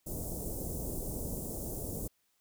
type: band-stop noise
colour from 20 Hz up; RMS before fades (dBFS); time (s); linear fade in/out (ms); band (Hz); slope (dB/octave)
pink; -38; 0.06-2.08; 10; 600 to 7800; 24
effects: white hiss -75 dBFS RMS until 2.4 s